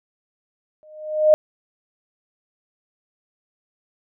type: tone with exponential growth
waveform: sine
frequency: 615 Hz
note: D#5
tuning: 20 cents flat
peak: -7 dBFS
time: 0.83-1.34 s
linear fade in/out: 0 ms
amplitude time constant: 110 ms
effects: none